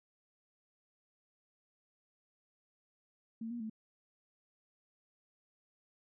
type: tone with pitch steps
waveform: sine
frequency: 226.2 / 238.3 / 219.5 Hz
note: A3 / A#3 / A3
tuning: +48 / +38 / -4 cents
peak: -38 dBFS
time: 3.41-3.698 s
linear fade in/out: 5 ms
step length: 96 ms
effects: none